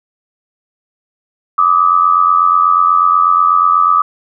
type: tone pair together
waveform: sine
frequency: 1174.7 / 1262.9 Hz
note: D6 / D#6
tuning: 0 / +25 cents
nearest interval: minor second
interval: 125 cents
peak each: -10 dBFS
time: 1.58-4.02 s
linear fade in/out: 5 ms
effects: none